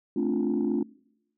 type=chord; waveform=sine; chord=D minor seventh; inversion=second; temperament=equal with one note detuned; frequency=220 / 264.8 / 293.7 / 349.2 Hz; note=A3 / C4 / D4 / F4; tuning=0 / +21 / 0 / 0 cents; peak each=-28 dBFS; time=0.16-0.83 s; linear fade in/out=5 ms; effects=noise-tail reverb RT60 0.9 s tail -26 dB re dry + tanh soft clip ceiling -18 dBFS